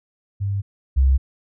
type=tone pair in turn; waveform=sine; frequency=99.5 / 66.41 Hz; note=G2 / C2; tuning=+26 / +26 cents; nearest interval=perfect fifth; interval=700 cents; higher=first; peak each=-20 / -12 dBFS; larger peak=second; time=0.4-0.62 / 0.96-1.18 s; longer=neither; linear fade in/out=20 ms; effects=none